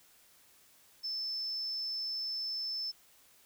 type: tone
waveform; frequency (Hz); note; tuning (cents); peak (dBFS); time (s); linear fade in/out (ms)
sine; 5274; E8; 0; -34; 1.03-2.92; 20
effects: white hiss -63 dBFS RMS until 3.45 s